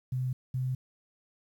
sine tone pair in turn, 128.1 / 128.7 Hz, C3 / C3, -36 / -28 cents, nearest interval unison, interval 8 cents, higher second, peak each -28 dBFS, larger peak neither, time 0.12-0.33 / 0.54-0.75 s, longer neither, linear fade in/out 5 ms, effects 10-bit

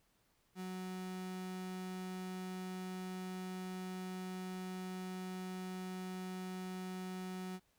35% pulse tone, 185 Hz, F#3, in tune, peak -40 dBFS, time 0.55-7.6 s, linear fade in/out 50 ms, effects pink hiss -75 dBFS RMS until 7.78 s

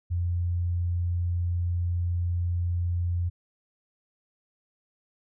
sine tone, 87.31 Hz, F2, in tune, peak -24 dBFS, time 0.1-3.3 s, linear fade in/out 20 ms, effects none

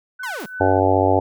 sine tone with tremolo, 1500 Hz, F#6, 23 cents sharp, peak -26 dBFS, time 0.19-0.8 s, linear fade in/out 10 ms, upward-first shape sine, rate 2.9 Hz, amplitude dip 75%
sawtooth linear sweep, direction down, 1099 to 161.1 Hz, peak -25 dBFS, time 0.23-0.46 s, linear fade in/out 5 ms
violet noise with exponential decay, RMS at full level -37 dBFS, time 0.4-0.61 s, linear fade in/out 1 ms, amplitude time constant 44 ms
harmonic tone, 95.2 Hz, F#2, 50 cents sharp, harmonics 1 / 3 / 4 / 5 / 6 / 7 / 8 / 9, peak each -22 / -22 / -22 / -22 / -22 / -22 / -22 / -22 dBFS, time 0.6-1.2 s, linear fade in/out 10 ms
effects none

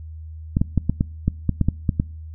clicks, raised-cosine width 5 ms, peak -5 dBFS, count 11, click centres 0.569 / 0.615 / 0.777 / 0.896 / 1.009 / 1.28 / 1.493 / 1.613 / 1.686 / 1.892 / 1.999 s, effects noise-tail reverb RT60 0.5 s tail -25 dB re dry + added 79 Hz sine -33 dBFS peak until 2.34 s

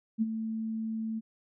sine tone with ADSR envelope, 222 Hz, A3, 16 cents sharp, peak -22 dBFS, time 0.18-1.21 s, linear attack 38 ms, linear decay 29 ms, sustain -9 dB, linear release 30 ms, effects none

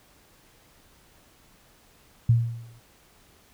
sine tone with exponential decay, 116.54 Hz, A#2, in tune, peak -13 dBFS, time 2.29-2.8 s, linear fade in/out 5 ms, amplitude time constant 110 ms, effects pink hiss -58 dBFS RMS until 3.53 s

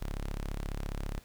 sawtooth tone, 34.65 Hz, C#1, in tune, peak -30 dBFS, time 0.01-1.19 s, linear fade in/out 0 ms, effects pink hiss -59 dBFS RMS until 1.24 s

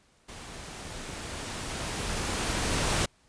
pink noise with level ramp, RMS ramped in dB -44 to -26 dBFS, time 0.28-3.06 s, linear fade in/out 10 ms, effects pink hiss -64 dBFS RMS until 3.28 s + resampled to 22050 Hz

